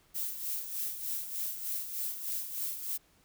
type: noise with tremolo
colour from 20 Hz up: violet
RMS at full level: -34 dBFS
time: 0.14-2.98 s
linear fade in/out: 20 ms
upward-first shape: sine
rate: 3.3 Hz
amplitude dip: 60%
effects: pink hiss -66 dBFS RMS until 3.24 s